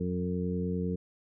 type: harmonic tone with a mistuned harmonic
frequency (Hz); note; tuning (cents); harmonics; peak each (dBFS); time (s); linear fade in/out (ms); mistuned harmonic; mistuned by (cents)
90; F#2; -47; 1 / 2 / 3 / 4 / 5; -36 / -31 / -39 / -41 / -36; 0-0.96; 10; 1; -48
effects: none